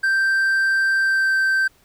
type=tone with pitch glide; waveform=triangle; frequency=1568 to 1557.2 Hz; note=G6 to G6; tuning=0 to -12 cents; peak=-14 dBFS; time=0.03-1.68 s; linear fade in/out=10 ms; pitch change=-12 cents; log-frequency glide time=1.01-1.34 s; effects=pink hiss -57 dBFS RMS until 1.84 s